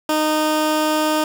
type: tone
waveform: 15% pulse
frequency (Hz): 308.2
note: D#4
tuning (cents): -16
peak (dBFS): -10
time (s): 0.09-1.24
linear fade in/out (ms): 2
effects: none